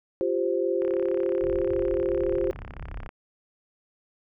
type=chord; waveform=sine; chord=F suspended second; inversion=none; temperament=just; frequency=349.2 / 392.9 / 523.8 Hz; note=F4 / G4 / C5; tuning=0 / +4 / +2 cents; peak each=-27 dBFS; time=0.21-2.51 s; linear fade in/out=0 ms
type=click train; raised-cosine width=0.5 ms; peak=-26 dBFS; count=78; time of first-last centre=0.82-3.091 s; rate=33.9 Hz
type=low-pass noise; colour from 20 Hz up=pink; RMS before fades=-38 dBFS; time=1.41-3.08 s; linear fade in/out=10 ms; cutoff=100 Hz; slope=12 dB/octave
effects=none